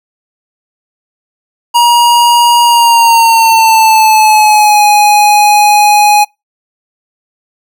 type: tone with pitch glide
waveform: square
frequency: 951 to 832.7 Hz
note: A#5 to G#5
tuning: +34 to +4 cents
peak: -4 dBFS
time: 1.74-6.25 s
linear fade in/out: 20 ms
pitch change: -230 cents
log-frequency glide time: 2.63-4.84 s
effects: noise-tail reverb RT60 0.2 s tail -25 dB re dry